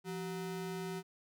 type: ring-modulated tone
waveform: square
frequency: 277.2 Hz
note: C#4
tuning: in tune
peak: -36 dBFS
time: 0.04-1.03 s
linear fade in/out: 50 ms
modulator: 105 Hz
effects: none